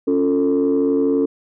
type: chord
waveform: sine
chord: Db augmented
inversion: none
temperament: equal with one note detuned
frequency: 277.2 / 349.2 / 445.6 Hz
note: Db4 / F4 / A4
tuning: 0 / 0 / +22 cents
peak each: -16 / -22 / -17 dBFS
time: 0.07-1.26 s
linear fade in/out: 10 ms
effects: tanh soft clip ceiling -9 dBFS